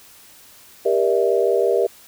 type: chord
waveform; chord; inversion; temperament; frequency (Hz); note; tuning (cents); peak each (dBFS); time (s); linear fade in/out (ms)
sine; E half-diminished seventh; first; just; 395.6 / 474.7 / 593.3 / 659.3; G4 / Bb4 / D5 / E5; +16 / +31 / +18 / 0; -19 / -19 / -23 / -23; 0.85-1.87; 10
effects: white hiss -47 dBFS RMS until 2.07 s